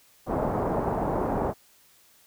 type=low-pass noise; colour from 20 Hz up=white; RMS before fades=-27 dBFS; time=0.26-1.54 s; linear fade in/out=50 ms; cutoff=880 Hz; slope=24 dB/octave; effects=white hiss -59 dBFS RMS until 2.26 s